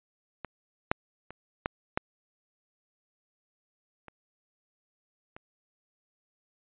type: clicks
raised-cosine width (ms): 0.5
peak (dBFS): -21 / -8 / -28 / -12 / -11 / -30 / -29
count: 7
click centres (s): 0.447 / 0.915 / 1.306 / 1.659 / 1.975 / 4.083 / 5.365
effects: resampled to 8000 Hz